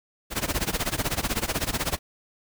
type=noise with tremolo; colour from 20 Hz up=pink; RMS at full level=-24 dBFS; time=0.3-1.99 s; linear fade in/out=50 ms; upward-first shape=sine; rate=16 Hz; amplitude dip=90%; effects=none